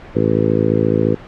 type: harmonic tone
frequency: 54.4 Hz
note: A1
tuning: 19 cents flat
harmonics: 2 / 3 / 4 / 5 / 6 / 7 / 8 / 9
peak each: -21 / -21 / -21 / -21 / -21 / -21 / -21 / -21 dBFS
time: 0.15-1.15 s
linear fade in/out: 10 ms
effects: pink hiss -36 dBFS RMS until 1.27 s + low-pass 2000 Hz 12 dB/octave